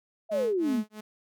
sine exponential sweep, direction down, 676 to 203 Hz, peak -24 dBFS, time 0.29-0.84 s, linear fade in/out 50 ms
sawtooth tone with tremolo, 213.7 Hz, G#3, 50 cents sharp, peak -30 dBFS, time 0.31-1.01 s, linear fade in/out 10 ms, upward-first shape sine, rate 3 Hz, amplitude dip 100%
effects none

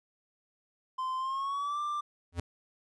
triangle tone with pitch glide, 1036 to 1183.2 Hz, C6 to D6, -17 to +13 cents, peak -29 dBFS, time 0.98-2.01 s, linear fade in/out 10 ms, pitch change +230 cents, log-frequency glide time 1.17-1.8 s
square tone with exponential growth, 86 Hz, F2, 26 cents flat, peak -28 dBFS, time 2.32-2.4 s, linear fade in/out 5 ms, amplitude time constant 16 ms
effects resampled to 24000 Hz

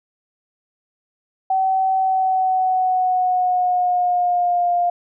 sine tone with pitch glide, 762 to 702.8 Hz, G5 to F5, -49 to +11 cents, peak -15 dBFS, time 1.5-4.9 s, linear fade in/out 5 ms, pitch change -140 cents, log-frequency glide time 1.97-4.71 s, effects none

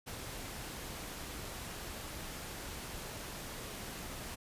pink noise, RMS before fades -44 dBFS, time 0.06-4.36 s, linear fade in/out 20 ms, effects resampled to 32000 Hz

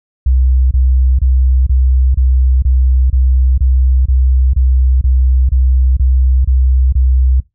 sine tone bursts, 64.3 Hz, C2, 30 cents flat, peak -6 dBFS, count 15, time 0.26-7.402 s, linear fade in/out 5 ms, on 450 ms, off 28 ms, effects noise-tail reverb RT60 0.2 s tail -22 dB re dry + tanh soft clip ceiling -2 dBFS

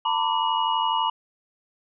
sine tone cluster, 904 / 996 / 1164 / 2900 Hz, A5 / B5 / D6 / F#7, +47 / +14 / -16 / -35 cents, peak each -24 / -25 / -30 / -29 dBFS, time 0.05-1.1 s, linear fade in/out 5 ms, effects none

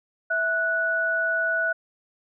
sine tone pair together, 657 / 1474.9 Hz, E5 / F#6, -6 / -6 cents, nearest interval octave + major second, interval 1400 cents, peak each -28 / -22 dBFS, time 0.3-1.73 s, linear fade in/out 10 ms, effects none

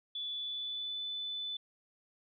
sine tone with pitch glide, 3454 to 3500 Hz, A7 to A7, -33 to -10 cents, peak -36 dBFS, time 0.15-1.57 s, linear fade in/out 5 ms, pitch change +23 cents, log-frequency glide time 0.3-1.02 s, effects none

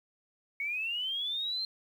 sine linear sweep, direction up, 2200 to 4186 Hz, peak -31 dBFS, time 0.6-1.65 s, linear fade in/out 2 ms, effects 10-bit

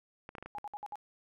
clicks, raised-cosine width 0.5 ms, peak -29 dBFS, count 6, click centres 0.291 / 0.352 / 0.383 / 0.426 / 0.46 / 0.584 s
sine tone bursts, 830.6 Hz, G#5, in tune, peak -38 dBFS, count 5, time 0.55-0.956 s, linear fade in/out 0 ms, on 34 ms, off 59 ms
effects none

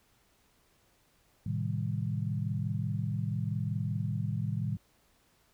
sine chord, A half-diminished seventh, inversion none, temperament equal, 110 / 130.81 / 155.56 / 196 Hz, A2 / C3 / Eb3 / G3, 0 / 0 / 0 / 0 cents, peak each -33 / -37 / -35 / -38 dBFS, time 1.46-4.77 s, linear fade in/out 5 ms, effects pink hiss -68 dBFS RMS until 5.53 s

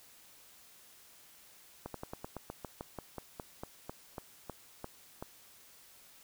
slowing click train, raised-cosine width 1 ms, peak -26 dBFS, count 18, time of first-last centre 1.86-5.225 s, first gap 83 ms, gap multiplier 1.1, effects white hiss -59 dBFS RMS until 6.23 s

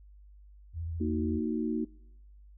sine tone with vibrato, 83 Hz, E2, 12 cents sharp, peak -33 dBFS, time 0.73-1.41 s, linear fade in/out 50 ms, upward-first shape triangle, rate 14 Hz, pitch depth 59 cents each way
sine chord, D# minor, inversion second, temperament equal with one note detuned, 230.1 / 311.1 / 370 Hz, A#3 / D#4 / F#4, -22 / 0 / 0 cents, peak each -31 / -33 / -36 dBFS, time 1-1.85 s, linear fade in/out 10 ms
effects noise-tail reverb RT60 1.0 s tail -26 dB re dry + added 50 Hz sine -51 dBFS peak until 2.57 s

